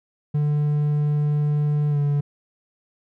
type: tone with pitch glide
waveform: triangle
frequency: 148 to 144.37 Hz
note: D3 to D3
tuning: +14 to -29 cents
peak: -16 dBFS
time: 0.34-2.21 s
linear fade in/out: 10 ms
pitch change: -43 cents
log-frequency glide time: 1.89-1.98 s
effects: none